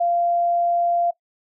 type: tone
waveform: sine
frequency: 692 Hz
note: F5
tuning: 16 cents flat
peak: -17 dBFS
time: 0-1.11 s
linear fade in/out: 10 ms
effects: noise-tail reverb RT60 0.1 s tail -19 dB re dry